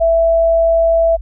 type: tone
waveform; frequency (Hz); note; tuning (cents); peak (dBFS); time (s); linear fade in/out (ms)
sine; 662; E5; +7; -9; 0-1.17; 20
effects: added 50 Hz sine -24 dBFS peak until 1.21 s